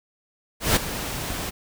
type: noise with ADSR envelope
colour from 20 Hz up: pink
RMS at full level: -17 dBFS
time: 0.6-1.51 s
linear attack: 160 ms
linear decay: 15 ms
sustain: -13 dB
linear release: 23 ms
effects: none